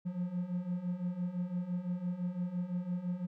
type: beating tone pair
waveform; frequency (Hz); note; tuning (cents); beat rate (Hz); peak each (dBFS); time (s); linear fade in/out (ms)
triangle; 174.61 / 180.51; F3 / F#3; 0 / -43; 5.9; -37 / -33; 0.05-3.27; 20
effects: none